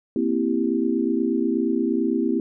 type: chord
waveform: sine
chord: C dominant seventh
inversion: third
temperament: equal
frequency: 233.1 / 261.6 / 329.6 / 392 Hz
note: Bb3 / C4 / E4 / G4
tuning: 0 / 0 / 0 / 0 cents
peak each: -25 / -24 / -24 / -27 dBFS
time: 0.16-2.4 s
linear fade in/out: 2 ms
effects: none